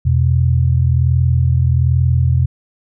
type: tone pair together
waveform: sine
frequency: 85 / 126.22 Hz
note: F2 / B2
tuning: -46 / +38 cents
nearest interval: perfect fifth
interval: 684 cents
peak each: -13 dBFS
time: 0.05-2.46 s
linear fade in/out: 10 ms
effects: none